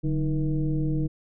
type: tone with frequency modulation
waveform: sine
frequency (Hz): 146.8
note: D3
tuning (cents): 0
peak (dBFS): -22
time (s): 0.03-1.08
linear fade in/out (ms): 20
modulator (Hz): 167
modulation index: 1.1
effects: none